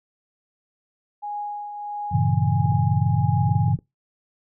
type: tone with tremolo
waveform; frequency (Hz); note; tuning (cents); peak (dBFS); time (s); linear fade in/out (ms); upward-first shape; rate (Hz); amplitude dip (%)
sine; 827; G#5; -8; -26; 1.22-3.74; 20; triangle; 1.5; 50
type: chord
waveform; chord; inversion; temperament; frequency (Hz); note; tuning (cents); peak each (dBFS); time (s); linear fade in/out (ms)
sine; G diminished seventh; none; equal; 98 / 116.54 / 138.59 / 164.81; G2 / Bb2 / Db3 / Fb3; 0 / 0 / 0 / 0; -23 / -23 / -22 / -25; 2.11-3.77; 20
type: clicks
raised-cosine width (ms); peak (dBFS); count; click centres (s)
3; -26; 6; 2.658 / 2.72 / 3.494 / 3.553 / 3.682 / 3.789
effects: noise-tail reverb RT60 0.2 s tail -23 dB re dry